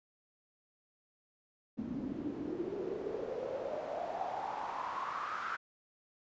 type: noise with band-pass filter sweep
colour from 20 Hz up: pink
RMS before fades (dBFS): -39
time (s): 1.77-5.57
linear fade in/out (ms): 20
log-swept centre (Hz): 230 to 1400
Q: 6.8
effects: resampled to 16000 Hz